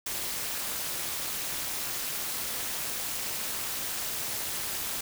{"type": "noise with amplitude modulation", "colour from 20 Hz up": "white", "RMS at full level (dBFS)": -30, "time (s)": [0.06, 5.01], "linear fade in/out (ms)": 5, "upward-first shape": "sine", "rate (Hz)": 246, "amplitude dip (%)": 75, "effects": []}